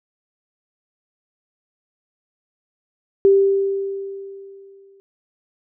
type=tone with exponential decay; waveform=sine; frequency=392.7 Hz; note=G4; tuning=3 cents sharp; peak=-8 dBFS; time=3.25-5 s; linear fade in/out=0 ms; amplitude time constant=380 ms; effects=none